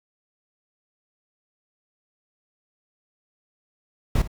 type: noise with echo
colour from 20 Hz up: brown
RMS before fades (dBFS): -19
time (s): 4.15-4.22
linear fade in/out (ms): 5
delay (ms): 56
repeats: 1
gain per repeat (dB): -15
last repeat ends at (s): 4.276
effects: none